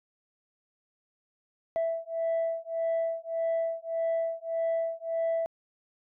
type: beating tone pair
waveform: sine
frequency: 659.3 / 661 Hz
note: E5 / E5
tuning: 0 / +5 cents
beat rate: 1.7 Hz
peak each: -29 dBFS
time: 1.76-5.46 s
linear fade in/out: 0 ms
effects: tanh soft clip ceiling -23 dBFS